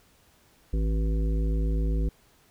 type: harmonic tone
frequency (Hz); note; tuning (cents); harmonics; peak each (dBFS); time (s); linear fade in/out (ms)
53.8; A1; -38; 1 / 3 / 5 / 7 / 9; -23 / -33 / -37 / -40 / -42; 0.73-2.09; 5
effects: pink hiss -61 dBFS RMS until 2.5 s